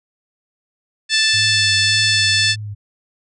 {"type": "harmonic tone", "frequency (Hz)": 880, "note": "A5", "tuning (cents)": 0, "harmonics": [2, 3, 4, 5, 6, 7, 8, 9, 10], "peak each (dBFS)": [-19, -21, -19, -20, -20, -30, -30, -30, -31], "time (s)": [1.09, 2.56], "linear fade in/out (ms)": 50}
{"type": "tone with vibrato", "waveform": "sine", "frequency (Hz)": 102.4, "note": "G#2", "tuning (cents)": -24, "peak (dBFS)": -25, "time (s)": [1.33, 2.75], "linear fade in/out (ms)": 20, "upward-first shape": "triangle", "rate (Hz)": 1.8, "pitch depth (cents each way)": 80}
{"effects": []}